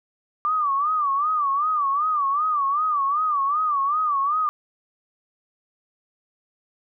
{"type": "tone with vibrato", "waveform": "sine", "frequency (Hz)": 1174.7, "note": "D6", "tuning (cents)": 0, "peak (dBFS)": -19, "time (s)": [0.45, 4.49], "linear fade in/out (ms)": 0, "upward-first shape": "sine", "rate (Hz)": 2.6, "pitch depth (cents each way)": 130, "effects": []}